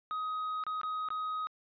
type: tone with dropouts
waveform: triangle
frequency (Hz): 1258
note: D#6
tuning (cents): +19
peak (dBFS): -31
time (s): 0.11-1.47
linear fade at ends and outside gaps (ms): 0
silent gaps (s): 0.638-0.666 / 0.814-0.833 / 1.087-1.104
effects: resampled to 11025 Hz